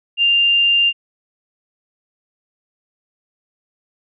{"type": "tone", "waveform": "sine", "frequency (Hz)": 2794, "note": "F7", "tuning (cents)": 0, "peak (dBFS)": -11, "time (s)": [0.17, 0.93], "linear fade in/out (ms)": 50, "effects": []}